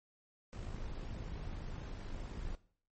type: noise with amplitude modulation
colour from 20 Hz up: brown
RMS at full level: -41 dBFS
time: 0.53-2.55 s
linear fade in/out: 0 ms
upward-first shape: sine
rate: 52.2 Hz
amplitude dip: 40%
effects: noise-tail reverb RT60 0.5 s tail -17 dB re dry + MP3 32 kbps